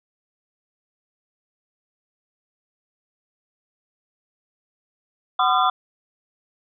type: tone cluster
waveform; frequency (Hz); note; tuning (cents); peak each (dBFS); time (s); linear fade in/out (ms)
sine; 748 / 1017 / 1214 / 1364 / 3462; F#5 / C6 / D#6 / F6 / A7; +19 / -50 / -43 / -41 / -29; -21 / -22 / -20 / -24 / -28; 5.39-5.7; 5
effects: none